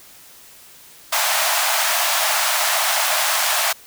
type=high-pass noise; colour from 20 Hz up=pink; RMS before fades=-19 dBFS; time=1.12-3.73 s; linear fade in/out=10 ms; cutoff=610 Hz; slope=96 dB/octave; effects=white hiss -45 dBFS RMS until 3.86 s